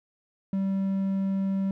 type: tone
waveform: triangle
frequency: 193.8 Hz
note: G3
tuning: 20 cents flat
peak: -22 dBFS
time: 0.53-1.71 s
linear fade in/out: 2 ms
effects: none